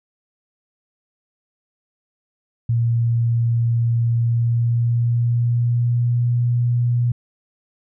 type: tone with pitch glide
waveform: sine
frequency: 117 to 120.64 Hz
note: A#2 to B2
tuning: +7 to -40 cents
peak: -15 dBFS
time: 2.69-7.12 s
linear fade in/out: 5 ms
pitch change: +53 cents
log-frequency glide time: 4.18-6.29 s
effects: none